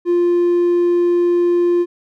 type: tone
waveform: triangle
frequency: 349.2 Hz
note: F4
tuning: in tune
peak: -9 dBFS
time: 0.05-1.86 s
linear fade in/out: 50 ms
effects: tanh soft clip ceiling -6 dBFS